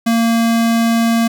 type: tone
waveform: square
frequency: 229.8 Hz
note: A#3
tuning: 25 cents flat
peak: -12 dBFS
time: 0.06-1.28 s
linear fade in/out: 10 ms
effects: none